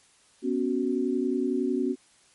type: chord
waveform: sine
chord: B suspended second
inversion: none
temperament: just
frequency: 246.9 / 277.8 / 370.4 Hz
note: B3 / C#4 / F#4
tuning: 0 / +4 / +2 cents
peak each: -28 dBFS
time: 0.42-1.96 s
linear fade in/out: 50 ms
effects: white hiss -60 dBFS RMS until 2.34 s + MP3 48 kbps